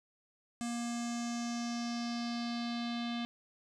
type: tone with low-pass filter sweep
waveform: square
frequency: 236.5 Hz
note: A#3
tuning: 25 cents sharp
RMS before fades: -37 dBFS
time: 0.61-3.25 s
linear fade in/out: 0 ms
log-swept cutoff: 8100 to 3600 Hz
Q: 3.6
effects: none